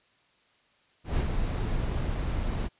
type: noise with ADSR envelope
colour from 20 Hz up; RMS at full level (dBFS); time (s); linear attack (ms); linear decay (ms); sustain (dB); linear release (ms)
brown; -24; 1.04-2.69; 150; 50; -5; 32
effects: white hiss -65 dBFS RMS until 2.79 s + resampled to 8000 Hz